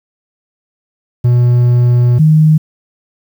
triangle / sine tone pair in turn, 121.9 / 155.48 Hz, B2 / D#3, -22 / -1 cents, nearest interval major third, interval 421 cents, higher second, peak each -4 dBFS, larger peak neither, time 1.24-2.19 / 2.19-2.58 s, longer first, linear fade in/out 10 ms, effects 7-bit

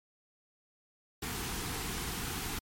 pink band-stop noise, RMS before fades -37 dBFS, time 1.22-2.59 s, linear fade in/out 5 ms, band 490 to 700 Hz, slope 96 dB/octave, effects MP3 64 kbps

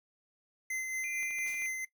square tone with tremolo, 2060 Hz, C7, 28 cents flat, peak -33 dBFS, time 0.7-1.85 s, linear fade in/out 5 ms, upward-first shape sine, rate 4.4 Hz, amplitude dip 35%
sine tone, 2400 Hz, D7, 37 cents sharp, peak -38 dBFS, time 1.04-1.66 s, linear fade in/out 0 ms
click train, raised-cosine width 0.3 ms, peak -36 dBFS, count 6, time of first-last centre 1.23-1.621 s, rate 12.8 Hz
white noise with exponential decay, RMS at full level -48 dBFS, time 1.47-1.88 s, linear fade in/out 5 ms, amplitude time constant 89 ms
effects noise-tail reverb RT60 0.1 s tail -18 dB re dry

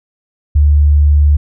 sine tone, 73.42 Hz, D2, in tune, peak -5 dBFS, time 0.55-1.37 s, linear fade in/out 10 ms, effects none

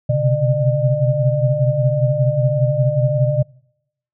sine tone cluster, 125 / 130.1 / 141.9 / 602 Hz, B2 / C3 / C#3 / D5, +21 / -9 / +41 / +43 cents, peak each -19 dBFS, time 0.09-3.43 s, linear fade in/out 10 ms, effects noise-tail reverb RT60 0.8 s tail -26 dB re dry

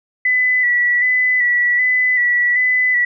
sine tone with vibrato, 1975.5 Hz, B6, in tune, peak -12 dBFS, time 0.25-3.05 s, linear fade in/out 5 ms, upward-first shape square, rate 1.3 Hz, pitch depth 26 cents each way, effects none

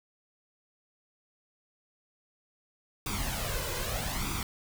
pink noise with flanger, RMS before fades -33 dBFS, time 3.06-4.43 s, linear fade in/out 2 ms, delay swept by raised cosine 0.83 to 2.03 ms, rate 0.8 Hz, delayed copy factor +0.65, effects none

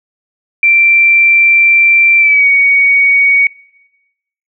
sine tone with pitch glide, 2352 to 2242 Hz, D7 to C#7, +2 to +19 cents, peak -5 dBFS, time 0.63-3.47 s, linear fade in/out 2 ms, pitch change -83 cents, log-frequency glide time 2.18-2.47 s, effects noise-tail reverb RT60 1.0 s tail -23 dB re dry

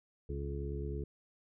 harmonic tone with a mistuned harmonic, 69.7 Hz, C#2, 10 cents sharp, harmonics 1 / 2 / 3 / 4 / 5 / 6, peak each -38 / -42 / -50 / -50 / -46 / -44 dBFS, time 0.29-1.04 s, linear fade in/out 5 ms, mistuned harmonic 6, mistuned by +29 cents, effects none

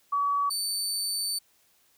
sine / 25% pulse tone pair in turn, 1137 / 4548 Hz, C#6 / C#8, +44 / +44 cents, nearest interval 2 octaves, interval 2400 cents, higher second, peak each -23 dBFS, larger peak neither, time 0.12-0.5 / 0.5-1.39 s, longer second, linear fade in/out 10 ms, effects white hiss -65 dBFS RMS until 1.97 s

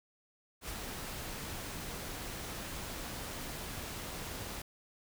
pink noise with ADSR envelope, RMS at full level -40 dBFS, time 0.61-4.62 s, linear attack 73 ms, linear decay 47 ms, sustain -2 dB, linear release 5 ms, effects none

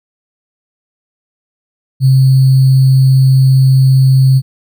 sine tone with sample-and-hold, 132.5 Hz, C3, 22 cents sharp, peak -4 dBFS, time 2-4.42 s, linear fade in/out 50 ms, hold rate 4410 Hz, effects none

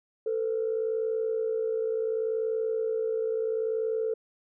sine tone pair together, 444.3 / 505 Hz, A4 / B4, +17 / +39 cents, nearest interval major second, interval 222 cents, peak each -26 / -33 dBFS, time 0.26-4.14 s, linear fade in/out 5 ms, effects tanh soft clip ceiling -19 dBFS

